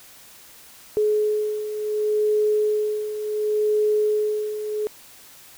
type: beating tone pair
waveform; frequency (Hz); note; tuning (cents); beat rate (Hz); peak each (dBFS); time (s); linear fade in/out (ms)
sine; 423.6 / 424.29; G#4 / G#4; +34 / +37; 0.69; -26 / -20; 0.97-4.87; 0
effects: white hiss -47 dBFS RMS until 5.57 s